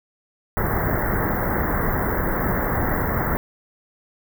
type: band-stop noise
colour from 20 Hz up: pink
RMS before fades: -22 dBFS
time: 0.57-3.37 s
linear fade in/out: 0 ms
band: 2000 to 14000 Hz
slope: 96 dB/octave
effects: none